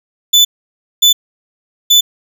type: tone bursts at uneven times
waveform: 35% pulse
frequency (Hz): 3496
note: A7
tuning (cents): -12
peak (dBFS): -3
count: 3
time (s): 0.33-0.45 / 1.02-1.13 / 1.9-2.01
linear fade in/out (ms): 10
effects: none